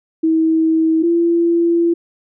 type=tone pair in turn; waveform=sine; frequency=321.7 / 339.1 Hz; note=E4 / E4; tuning=-42 / +49 cents; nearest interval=minor second; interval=91 cents; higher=second; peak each=-11 dBFS; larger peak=neither; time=0.23-1.03 / 1.03-1.94 s; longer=second; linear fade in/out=10 ms; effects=none